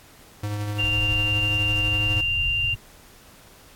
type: tone with tremolo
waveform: square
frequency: 103.83 Hz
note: G#2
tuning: in tune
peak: -25 dBFS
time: 0.43-2.21 s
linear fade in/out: 5 ms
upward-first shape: triangle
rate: 12 Hz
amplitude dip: 35%
type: tone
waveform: sine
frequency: 2785 Hz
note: F7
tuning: 5 cents flat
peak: -21 dBFS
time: 0.78-2.75 s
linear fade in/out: 20 ms
type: low-pass noise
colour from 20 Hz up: pink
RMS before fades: -31 dBFS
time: 0.83-2.76 s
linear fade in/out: 10 ms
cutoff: 130 Hz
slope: 96 dB/octave
effects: pink hiss -50 dBFS RMS until 3.75 s + AAC 64 kbps